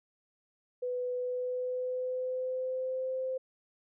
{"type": "tone with pitch glide", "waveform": "sine", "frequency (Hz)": [496.9, 519.5], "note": ["B4", "C5"], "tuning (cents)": [11, -12], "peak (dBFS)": -31, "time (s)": [0.82, 3.38], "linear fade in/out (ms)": 10, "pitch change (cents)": 77, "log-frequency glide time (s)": [1.15, 3.12], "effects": []}